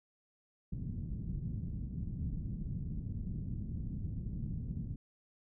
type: low-pass noise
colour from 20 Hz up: white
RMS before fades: -39 dBFS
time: 0.72-4.96 s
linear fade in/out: 5 ms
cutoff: 180 Hz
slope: 24 dB/octave
effects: none